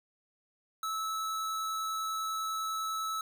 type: tone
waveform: square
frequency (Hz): 1305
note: E6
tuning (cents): -18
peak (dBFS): -33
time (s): 0.83-3.21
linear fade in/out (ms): 2
effects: none